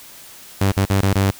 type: tone with dropouts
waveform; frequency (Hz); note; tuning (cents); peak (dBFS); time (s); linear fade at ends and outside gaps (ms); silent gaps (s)
sawtooth; 97.8; G2; -4; -10; 0.61-1.31; 5; 0.719-0.768 / 0.853-0.899 / 1.012-1.029 / 1.134-1.154
effects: white hiss -41 dBFS RMS until 1.39 s